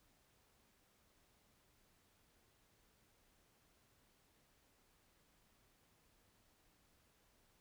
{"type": "silence", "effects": ["pink hiss -74 dBFS RMS until 7.6 s"]}